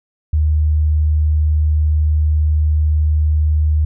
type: tone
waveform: sine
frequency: 76.5 Hz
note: D#2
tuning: 29 cents flat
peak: -11 dBFS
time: 0.33-3.85 s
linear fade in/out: 5 ms
effects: none